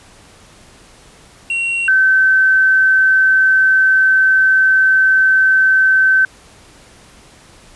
triangle / sine tone pair in turn, 2741 / 1538.3 Hz, F7 / G6, -33 / -33 cents, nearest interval minor seventh, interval 1000 cents, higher first, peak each -14 / -8 dBFS, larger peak second, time 1.5-1.88 / 1.88-6.25 s, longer second, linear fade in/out 2 ms, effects pink hiss -44 dBFS RMS until 7.75 s + resampled to 24000 Hz

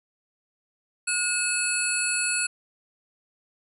sine tone cluster, 1442 / 2588 / 4347 / 7730 / 10370 Hz, F#6 / E7 / C#8 / B8 / E9, -45 / -32 / -35 / -38 / -29 cents, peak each -30 / -28 / -33 / -31 / -28 dBFS, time 1.07-2.47 s, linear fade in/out 10 ms, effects none

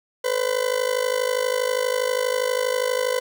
40% pulse tone with amplitude modulation, 504 Hz, B4, 35 cents sharp, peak -16 dBFS, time 0.24-3.2 s, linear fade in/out 10 ms, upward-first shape sine, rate 52.4 Hz, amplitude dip 85%, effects none

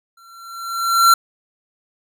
square tone with exponential growth, 1362 Hz, F6, 44 cents flat, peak -7 dBFS, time 0.17-1.14 s, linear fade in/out 5 ms, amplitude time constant 210 ms, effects none

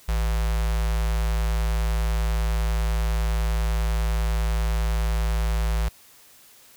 square tone with notch filter, 55 Hz, A1, in tune, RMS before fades -23 dBFS, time 0.08-5.89 s, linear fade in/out 10 ms, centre 280 Hz, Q 0.76, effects white hiss -52 dBFS RMS until 6.76 s

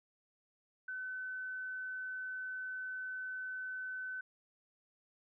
sine tone, 1515 Hz, F#6, 40 cents sharp, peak -39 dBFS, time 0.88-4.21 s, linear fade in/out 5 ms, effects none

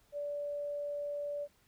sine tone, 580 Hz, D5, 22 cents flat, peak -35 dBFS, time 0.12-1.48 s, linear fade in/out 50 ms, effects pink hiss -69 dBFS RMS until 1.67 s

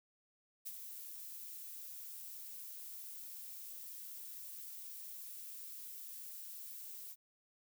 violet noise with ADSR envelope, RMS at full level -43 dBFS, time 0.65-7.16 s, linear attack 19 ms, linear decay 48 ms, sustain -6 dB, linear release 47 ms, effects none

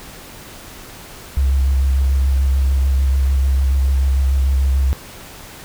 sine tone with vibrato, 67.2 Hz, C2, 47 cents sharp, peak -12 dBFS, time 1.37-4.93 s, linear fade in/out 0 ms, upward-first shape square, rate 6.8 Hz, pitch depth 20 cents each way, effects pink hiss -37 dBFS RMS until 5.64 s

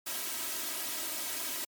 white noise with comb filter, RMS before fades -36 dBFS, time 0.06-1.65 s, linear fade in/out 10 ms, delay 3.1 ms, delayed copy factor +0.75, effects high-pass 150 Hz 12 dB/octave + MP3 96 kbps

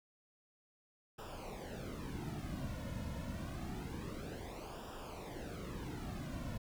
brown noise with flanger, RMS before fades -44 dBFS, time 1.18-6.58 s, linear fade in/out 10 ms, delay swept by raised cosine 0.47 to 2.57 ms, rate 0.27 Hz, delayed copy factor -0.8, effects none

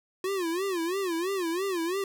square tone with vibrato, 360.5 Hz, F#4, 45 cents flat, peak -28 dBFS, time 0.24-2.04 s, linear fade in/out 2 ms, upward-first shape sine, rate 3 Hz, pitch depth 170 cents each way, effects none

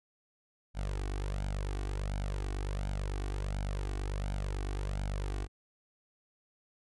sawtooth tone with flanger, 49 Hz, G1, in tune, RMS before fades -35 dBFS, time 0.74-5.48 s, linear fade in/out 50 ms, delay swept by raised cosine 1.3 to 2.7 ms, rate 1.4 Hz, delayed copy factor +0.7, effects resampled to 24000 Hz

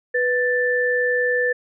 sine tone pair together, 493.9 / 1764.6 Hz, B4 / A6, 0 / +5 cents, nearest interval octave + minor seventh, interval 2205 cents, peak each -20 dBFS, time 0.14-1.53 s, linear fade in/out 10 ms, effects none

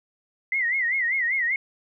sine tone with vibrato, 2007 Hz, B6, 27 cents sharp, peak -21 dBFS, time 0.52-1.56 s, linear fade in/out 2 ms, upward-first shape sine, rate 5.1 Hz, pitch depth 140 cents each way, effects none

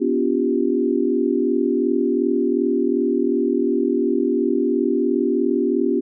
sine chord, G dominant seventh, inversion first, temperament equal with one note detuned, 246.9 / 286.6 / 349.2 / 392 Hz, B3 / D4 / F4 / G4, 0 / -42 / 0 / 0 cents, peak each -22 dBFS, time 0-6.01 s, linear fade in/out 20 ms, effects none

